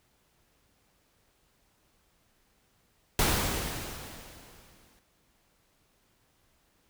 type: noise with exponential decay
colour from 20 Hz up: pink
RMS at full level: -24 dBFS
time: 3.19-4.99 s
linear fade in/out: 1 ms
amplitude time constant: 390 ms
effects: pink hiss -69 dBFS RMS until 6.89 s